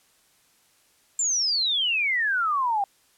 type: exponential sweep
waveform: sine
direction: down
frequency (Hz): 7430 to 775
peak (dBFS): -21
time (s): 1.19-2.84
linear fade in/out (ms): 2
effects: white hiss -62 dBFS RMS until 3.17 s + low-pass 12000 Hz 12 dB/octave